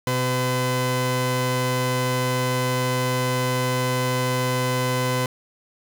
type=tone pair together; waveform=sawtooth; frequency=126.75 / 507 Hz; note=B2 / B4; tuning=+45 / +45 cents; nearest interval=2 octaves; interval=2400 cents; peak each=-19 dBFS; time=0.07-5.26 s; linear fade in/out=2 ms; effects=none